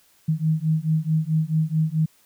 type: beating tone pair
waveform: sine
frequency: 155.56 / 160.16 Hz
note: D#3 / E3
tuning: 0 / -50 cents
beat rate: 4.6 Hz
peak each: -22 dBFS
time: 0.28-2.06 s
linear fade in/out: 10 ms
effects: white hiss -59 dBFS RMS until 2.25 s